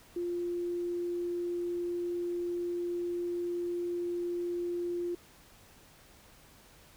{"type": "tone", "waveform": "sine", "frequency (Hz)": 349.2, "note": "F4", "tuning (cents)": 0, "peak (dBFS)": -31, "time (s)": [0.16, 5.15], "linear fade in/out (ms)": 5, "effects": ["pink hiss -58 dBFS RMS until 6.96 s"]}